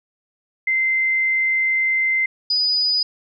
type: tone pair in turn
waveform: sine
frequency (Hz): 2077 / 4956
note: C7 / D#8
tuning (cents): -13 / -8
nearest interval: octave + minor third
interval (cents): 1505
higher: second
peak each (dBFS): -16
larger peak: neither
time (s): 0.67-2.26 / 2.5-3.03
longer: first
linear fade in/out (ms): 5
effects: none